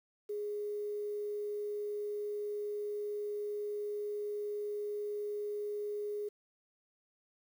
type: tone with quantisation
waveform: sine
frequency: 415.3 Hz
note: G#4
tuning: in tune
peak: -35 dBFS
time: 0.29-6.29 s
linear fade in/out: 10 ms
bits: 10
effects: none